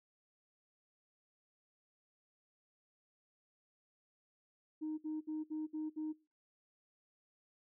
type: tone bursts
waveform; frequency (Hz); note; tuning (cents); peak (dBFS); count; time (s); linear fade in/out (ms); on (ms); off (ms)
sine; 310; D#4; -6; -36; 6; 4.81-6.13; 20; 170; 60
effects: noise-tail reverb RT60 0.3 s tail -21 dB re dry + tanh soft clip ceiling -34 dBFS